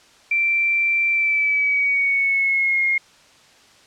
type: tone with pitch glide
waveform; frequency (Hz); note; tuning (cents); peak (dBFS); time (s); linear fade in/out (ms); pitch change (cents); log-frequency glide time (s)
sine; 2349 to 2142; D7 to C7; 0 to +40; -16; 0.31-2.98; 5; -160; 1.1-2.84
effects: white hiss -51 dBFS RMS until 3.86 s + low-pass 6000 Hz 12 dB/octave